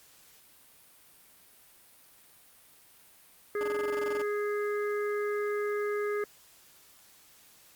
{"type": "harmonic tone", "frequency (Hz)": 414.7, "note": "G#4", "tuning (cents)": -3, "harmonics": [1, 3, 4, 5], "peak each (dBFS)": [-29, -39, -41, -43], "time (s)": [3.55, 6.24], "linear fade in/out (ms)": 2}
{"type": "tone bursts", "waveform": "15% pulse", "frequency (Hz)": 296.3, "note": "D4", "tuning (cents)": 15, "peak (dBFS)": -31, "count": 14, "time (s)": [3.61, 4.216], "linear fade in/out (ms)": 0, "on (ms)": 21, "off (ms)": 24}
{"effects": ["white hiss -58 dBFS RMS until 7.75 s", "Opus 48 kbps"]}